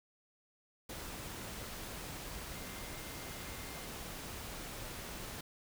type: tone in noise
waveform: sine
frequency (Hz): 2097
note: C7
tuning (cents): +3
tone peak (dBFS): -56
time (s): 2.55-3.86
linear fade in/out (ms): 5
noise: pink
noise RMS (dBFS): -45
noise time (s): 0.89-5.41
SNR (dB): -14
effects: none